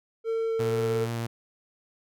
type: tone with pitch glide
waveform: triangle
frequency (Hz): 452 to 448.9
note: A4 to A4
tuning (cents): +47 to +35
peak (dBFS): -23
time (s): 0.24-1.08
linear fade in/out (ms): 50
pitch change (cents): -12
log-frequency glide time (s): 0.43-0.69
type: tone with vibrato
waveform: sawtooth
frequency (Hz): 116.54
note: A#2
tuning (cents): 0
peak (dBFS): -25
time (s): 0.59-1.27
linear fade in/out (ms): 10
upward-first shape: sine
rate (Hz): 6.2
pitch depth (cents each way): 12
effects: none